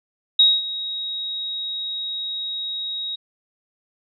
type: tone with ADSR envelope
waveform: sine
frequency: 3791 Hz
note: A#7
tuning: 28 cents sharp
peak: -9 dBFS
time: 0.39-3.16 s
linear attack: 5 ms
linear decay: 220 ms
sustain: -16 dB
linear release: 13 ms
effects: none